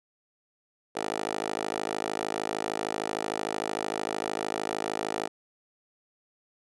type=tone with high-pass filter; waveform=10% pulse; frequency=53.2 Hz; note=G#1; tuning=42 cents sharp; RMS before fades=-32 dBFS; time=0.95-5.28 s; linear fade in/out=10 ms; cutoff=490 Hz; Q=2.9; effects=resampled to 24000 Hz